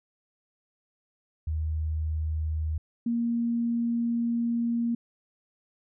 sine tone pair in turn, 78.3 / 234.4 Hz, D#2 / A#3, +11 / +10 cents, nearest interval octave + perfect fifth, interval 1899 cents, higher second, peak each -26 / -24 dBFS, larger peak second, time 1.47-2.78 / 3.06-4.95 s, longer second, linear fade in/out 5 ms, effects none

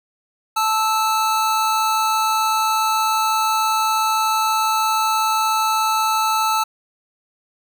square tone pair together, 876.3 / 1313 Hz, A5 / E6, -7 / -7 cents, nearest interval perfect fifth, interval 700 cents, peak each -20 dBFS, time 0.56-6.64 s, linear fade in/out 10 ms, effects none

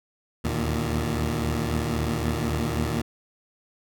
15% pulse tone cluster, 75.5 / 79.3 / 116.2 Hz, D2 / D#2 / A#2, +48 / +33 / -5 cents, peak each -21 / -25 / -22 dBFS, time 0.44-3.02 s, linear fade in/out 10 ms, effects none

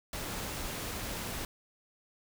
pink noise, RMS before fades -38 dBFS, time 0.13-1.45 s, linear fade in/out 2 ms, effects none

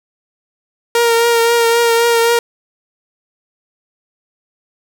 sawtooth tone with vibrato, 466.2 Hz, A#4, in tune, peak -6 dBFS, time 0.95-2.39 s, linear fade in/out 2 ms, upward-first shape triangle, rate 3.8 Hz, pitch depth 27 cents each way, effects none

